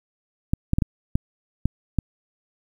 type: clicks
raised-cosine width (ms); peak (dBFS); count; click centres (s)
5; -7; 7; 0.535 / 0.734 / 0.785 / 0.822 / 1.155 / 1.656 / 1.987
effects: 8-bit